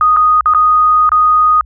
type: tone with dropouts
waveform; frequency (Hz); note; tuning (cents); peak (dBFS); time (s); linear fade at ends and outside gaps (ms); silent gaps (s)
sine; 1242; D#6; -3; -6; 0.01-1.61; 1; 0.164-0.169 / 0.409-0.458 / 0.537-0.547 / 1.092-1.118
effects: added 60 Hz sine -35 dBFS peak until 1.65 s